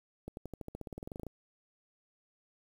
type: accelerating click train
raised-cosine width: 2 ms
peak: -28 dBFS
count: 18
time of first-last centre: 0.28-1.267 s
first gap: 91 ms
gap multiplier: 0.94
effects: 9-bit